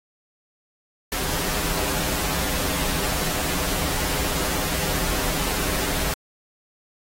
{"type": "noise with comb filter", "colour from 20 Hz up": "pink", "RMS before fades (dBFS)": -25, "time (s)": [1.12, 6.14], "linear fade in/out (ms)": 2, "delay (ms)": 8.8, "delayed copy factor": -0.75, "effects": ["AAC 48 kbps"]}